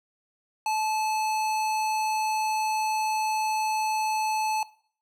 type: tone with hard clipping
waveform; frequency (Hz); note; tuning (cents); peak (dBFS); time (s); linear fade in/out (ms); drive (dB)
sine; 867; A5; -26; -26; 0.66-4.63; 2; 18
effects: noise-tail reverb RT60 0.5 s tail -18 dB re dry